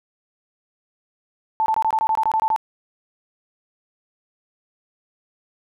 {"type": "tone bursts", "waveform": "sine", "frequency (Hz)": 880, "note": "A5", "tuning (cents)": 0, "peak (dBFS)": -16, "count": 12, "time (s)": [1.6, 2.562], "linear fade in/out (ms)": 0, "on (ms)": 60, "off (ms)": 22, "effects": []}